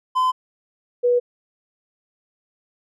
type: tone pair in turn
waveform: triangle / sine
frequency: 1022 / 487.6 Hz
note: C6 / B4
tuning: -41 / -22 cents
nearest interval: octave + minor second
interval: 1281 cents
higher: first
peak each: -14 dBFS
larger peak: neither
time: 0.15-0.32 / 1.03-1.2 s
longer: neither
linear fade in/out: 20 ms
effects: none